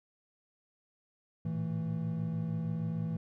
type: tone cluster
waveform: triangle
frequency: 109.2 / 115.6 / 163.8 / 222.3 Hz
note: A2 / A#2 / E3 / A3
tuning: -13 / -14 / -11 / +18 cents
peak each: -40 / -39 / -31 / -39 dBFS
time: 1.45-3.17 s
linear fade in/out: 5 ms
effects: none